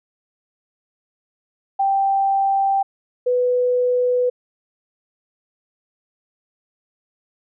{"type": "tone pair in turn", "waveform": "sine", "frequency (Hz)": [784, 495.7], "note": ["G5", "B4"], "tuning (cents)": [0, 6], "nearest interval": "minor sixth", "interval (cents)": 794, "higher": "first", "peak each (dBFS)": -15, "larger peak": "neither", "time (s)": [[1.79, 2.83], [3.26, 4.3]], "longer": "neither", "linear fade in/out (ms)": 10, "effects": []}